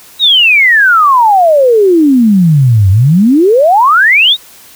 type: exponential two-way sweep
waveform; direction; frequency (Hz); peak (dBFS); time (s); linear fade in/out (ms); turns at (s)
sine; down then up; 3900 to 91.7 to 3900; -3; 0.19-4.37; 50; 2.9
effects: white hiss -37 dBFS RMS until 4.75 s